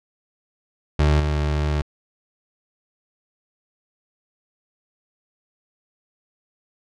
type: tone with level steps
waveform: 30% pulse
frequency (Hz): 74.8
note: D2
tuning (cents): +32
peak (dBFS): -12 / -17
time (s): 0.99-1.82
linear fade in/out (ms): 5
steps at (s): 1.2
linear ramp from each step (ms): 5
effects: low-pass 5000 Hz 12 dB/octave